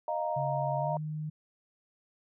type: chord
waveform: sine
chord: Eb suspended second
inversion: none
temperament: equal with one note detuned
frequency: 617.6 / 698.5 / 932.3 Hz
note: Eb5 / F5 / Bb5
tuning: -13 / 0 / 0 cents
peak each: -33 / -34 / -34 dBFS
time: 0.08-0.97 s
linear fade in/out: 2 ms
type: tone with pitch glide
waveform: sine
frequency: 139.2 to 153.56 Hz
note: C#3 to D#3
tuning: +8 to -22 cents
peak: -33 dBFS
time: 0.36-1.3 s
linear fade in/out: 10 ms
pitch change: +170 cents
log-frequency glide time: 0.78-0.95 s
effects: none